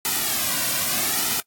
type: noise with flanger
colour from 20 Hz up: white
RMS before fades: -23 dBFS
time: 0.05-1.4 s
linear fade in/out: 0 ms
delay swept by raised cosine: 1.8 to 2.37 ms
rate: 0.78 Hz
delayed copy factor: -0.7
effects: noise-tail reverb RT60 0.1 s tail -21 dB re dry + AAC 64 kbps